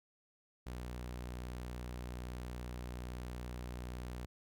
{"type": "tone", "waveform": "sawtooth", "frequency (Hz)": 61.2, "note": "B1", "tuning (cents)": -15, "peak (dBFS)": -38, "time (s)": [0.66, 4.26], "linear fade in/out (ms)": 10, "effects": []}